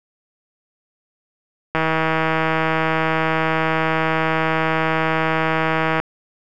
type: click train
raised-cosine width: 0.5 ms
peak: -4 dBFS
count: 681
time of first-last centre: 1.75-6 s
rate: 160 Hz
effects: none